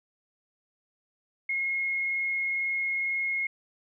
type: tone with frequency modulation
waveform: sine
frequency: 2158 Hz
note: C#7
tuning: 47 cents flat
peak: -26 dBFS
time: 1.49-3.47 s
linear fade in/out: 5 ms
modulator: 22.1 Hz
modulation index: 0.43
effects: none